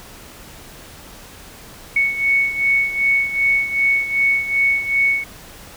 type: beating tone pair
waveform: sine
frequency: 2217 / 2219.6 Hz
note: C#7 / C#7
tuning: 0 / +2 cents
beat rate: 2.6 Hz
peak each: -16 / -21 dBFS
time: 1.96-5.24 s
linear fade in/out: 5 ms
effects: pink hiss -40 dBFS RMS until 5.76 s